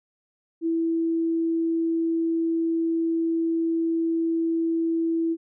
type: tone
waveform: sine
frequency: 329.6 Hz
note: E4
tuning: in tune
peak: -21 dBFS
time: 0.61-5.37 s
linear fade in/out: 50 ms
effects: none